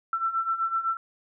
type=beating tone pair; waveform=sine; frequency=1335 / 1342.9 Hz; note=E6 / E6; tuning=+22 / +32 cents; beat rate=7.9 Hz; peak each=-30 / -26 dBFS; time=0.13-0.97 s; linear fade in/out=2 ms; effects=none